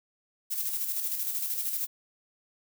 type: noise with tremolo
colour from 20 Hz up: violet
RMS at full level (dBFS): -30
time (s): 0.5-1.87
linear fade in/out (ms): 20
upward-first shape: square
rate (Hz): 13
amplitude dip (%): 40
effects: none